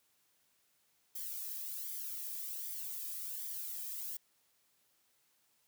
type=noise with flanger; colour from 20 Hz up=violet; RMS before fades=-42 dBFS; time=1.15-4.17 s; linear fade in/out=5 ms; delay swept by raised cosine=0.73 to 1.43 ms; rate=1.3 Hz; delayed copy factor=-0.6; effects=white hiss -74 dBFS RMS until 5.67 s + high-pass 60 Hz 12 dB/octave